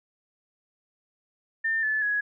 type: tone with pitch steps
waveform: sine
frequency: 1800 / 1735.7 / 1673.6 Hz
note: A6 / A6 / G#6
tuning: +39 / -24 / +13 cents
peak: -23 dBFS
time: 1.64-2.21 s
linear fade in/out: 10 ms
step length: 190 ms
effects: none